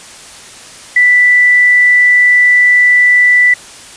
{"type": "tone", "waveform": "sine", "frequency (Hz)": 1975.5, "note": "B6", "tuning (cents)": 0, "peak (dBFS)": -4, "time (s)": [0.96, 3.54], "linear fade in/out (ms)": 5, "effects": ["white hiss -33 dBFS RMS until 3.96 s", "resampled to 22050 Hz"]}